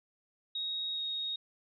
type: tone with pitch glide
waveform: sine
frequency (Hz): 3771 to 3747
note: A#7 to A#7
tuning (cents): +19 to +8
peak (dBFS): -33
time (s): 0.55-1.36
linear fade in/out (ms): 5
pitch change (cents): -11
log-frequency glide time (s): 0.94-1
effects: none